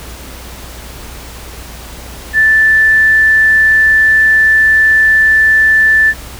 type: tone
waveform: sine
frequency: 1760 Hz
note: A6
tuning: in tune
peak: -5 dBFS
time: 2.33-6.14 s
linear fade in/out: 50 ms
effects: added 60 Hz sine -30 dBFS peak until 6.39 s + pink hiss -31 dBFS RMS until 6.39 s